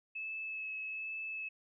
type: tone with vibrato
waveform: sine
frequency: 2600 Hz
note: E7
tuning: 24 cents flat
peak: -38 dBFS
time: 0.15-1.49 s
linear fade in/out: 10 ms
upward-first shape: sine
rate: 1.2 Hz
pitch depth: 13 cents each way
effects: none